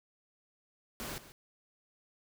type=noise with echo; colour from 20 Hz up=pink; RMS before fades=-41 dBFS; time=1-1.18 s; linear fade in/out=0 ms; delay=140 ms; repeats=1; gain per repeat=-14 dB; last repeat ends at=1.32 s; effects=none